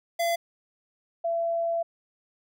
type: tone pair in turn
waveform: square / sine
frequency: 680 / 672.6 Hz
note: F5 / E5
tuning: -46 / +35 cents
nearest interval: unison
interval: 19 cents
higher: first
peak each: -24 dBFS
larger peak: neither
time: 0.19-0.36 / 1.24-1.83 s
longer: second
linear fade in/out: 10 ms
effects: none